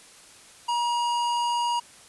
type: tone with tanh clipping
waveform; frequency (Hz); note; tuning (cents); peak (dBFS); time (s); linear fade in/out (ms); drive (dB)
sine; 953; A#5; +38; -25; 0.68-1.8; 10; 18
effects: white hiss -50 dBFS RMS until 2.08 s + resampled to 24000 Hz